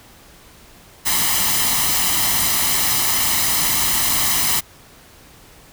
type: noise with comb filter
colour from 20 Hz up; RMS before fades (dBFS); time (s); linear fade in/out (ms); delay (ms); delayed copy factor
white; -18; 1.05-4.61; 20; 0.99; +0.6
effects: pink hiss -46 dBFS RMS until 5.72 s